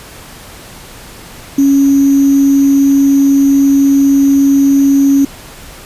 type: tone with sample-and-hold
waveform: sine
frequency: 277.2 Hz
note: C#4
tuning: in tune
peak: -5 dBFS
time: 1.58-5.25 s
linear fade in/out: 5 ms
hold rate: 6300 Hz
effects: pink hiss -33 dBFS RMS until 5.85 s + resampled to 32000 Hz